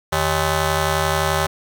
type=ring-modulated tone; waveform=10% pulse; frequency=238.5 Hz; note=A#3; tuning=40 cents sharp; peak=-6 dBFS; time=0.12-1.47 s; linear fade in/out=10 ms; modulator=322 Hz; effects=none